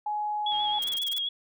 sine tone, 840 Hz, G#5, 19 cents sharp, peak -27 dBFS, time 0.06-0.79 s, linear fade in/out 5 ms
sine tone with vibrato, 3322 Hz, G#7, in tune, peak -27 dBFS, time 0.46-1.29 s, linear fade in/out 5 ms, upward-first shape sine, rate 7.5 Hz, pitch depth 40 cents each way
click train, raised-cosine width 0.3 ms, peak -33 dBFS, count 53, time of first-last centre 0.52-0.957 s, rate 119 Hz
blue noise bursts, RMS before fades -37 dBFS, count 8, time 0.82-1.184 s, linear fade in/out 2 ms, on 21 ms, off 28 ms
effects none

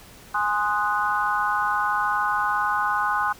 sine chord, Ab dominant seventh, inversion none, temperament equal, 830.6 / 1046.5 / 1244.5 / 1480 Hz, Ab5 / C6 / Eb6 / Gb6, 0 / 0 / 0 / 0 cents, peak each -26 dBFS, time 0.34-3.33 s, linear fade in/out 10 ms, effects pink hiss -47 dBFS RMS until 3.39 s

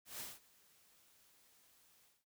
white noise with ADSR envelope, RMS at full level -45 dBFS, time 0.05-2.25 s, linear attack 150 ms, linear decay 190 ms, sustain -24 dB, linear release 210 ms, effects none

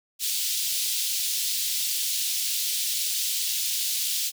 pink high-pass noise, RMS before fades -27 dBFS, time 0.19-4.32 s, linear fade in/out 50 ms, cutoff 3300 Hz, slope 24 dB/octave, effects none

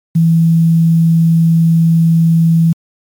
sine tone with quantisation, 164.81 Hz, E3, in tune, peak -6 dBFS, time 0.15-2.73 s, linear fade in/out 10 ms, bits 6, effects MP3 96 kbps

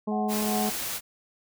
harmonic tone, 212 Hz, G#3, 36 cents sharp, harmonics 1 / 2 / 3 / 4 / 5, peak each -27 / -33 / -37 / -39 / -41 dBFS, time 0.07-0.7 s, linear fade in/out 10 ms
sine tone with tremolo, 742 Hz, F#5, 5 cents sharp, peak -28 dBFS, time 0.11-0.71 s, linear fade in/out 10 ms, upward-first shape sine, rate 2.6 Hz, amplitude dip 90%
white noise, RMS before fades -32 dBFS, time 0.28-1.01 s, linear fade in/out 50 ms
effects none

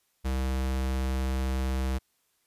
square tone, 65.41 Hz, C2, in tune, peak -27 dBFS, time 0.24-1.99 s, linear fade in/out 20 ms, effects white hiss -72 dBFS RMS until 2.46 s + resampled to 32000 Hz

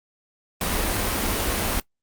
pink band-stop noise, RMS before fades -24 dBFS, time 0.61-1.8 s, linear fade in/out 2 ms, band 110 to 160 Hz, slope 96 dB/octave, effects noise-tail reverb RT60 0.1 s tail -21 dB re dry + Opus 32 kbps

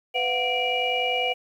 sine tone cluster, 499.9 / 689 / 739 / 2348 / 2895 Hz, B4 / F5 / F#5 / D7 / F#7, +21 / -24 / -2 / -1 / -38 cents, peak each -28 / -32 / -28 / -27 / -27 dBFS, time 0.14-1.34 s, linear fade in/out 20 ms, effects tanh soft clip ceiling -12 dBFS + 9-bit

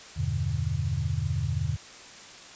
sine chord, E minor seventh, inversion none, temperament equal with one note detuned, 82.41 / 98 / 121.42 / 146.83 Hz, E2 / G2 / B2 / D3, 0 / 0 / -29 / 0 cents, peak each -31 dBFS, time 0.16-1.77 s, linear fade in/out 20 ms, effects white hiss -46 dBFS RMS until 2.55 s + resampled to 16000 Hz

